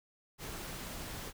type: noise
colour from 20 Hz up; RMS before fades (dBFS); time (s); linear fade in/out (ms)
pink; -43; 0.38-1.33; 50
effects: none